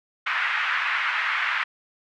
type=band-pass noise; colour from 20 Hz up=white; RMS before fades=-25 dBFS; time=0.26-1.64 s; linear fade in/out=10 ms; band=1200 to 2200 Hz; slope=24 dB/octave; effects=none